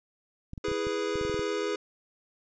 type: clicks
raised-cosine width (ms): 5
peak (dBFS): -26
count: 11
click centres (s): 0.534 / 0.578 / 0.684 / 0.716 / 0.869 / 1.156 / 1.213 / 1.251 / 1.297 / 1.344 / 1.394
type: chord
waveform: square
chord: E major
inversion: none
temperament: equal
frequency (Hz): 329.6 / 415.3 / 493.9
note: E4 / G#4 / B4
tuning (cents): 0 / 0 / 0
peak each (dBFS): -36 / -31 / -35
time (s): 0.64-1.76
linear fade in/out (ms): 5
effects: resampled to 16000 Hz + 10-bit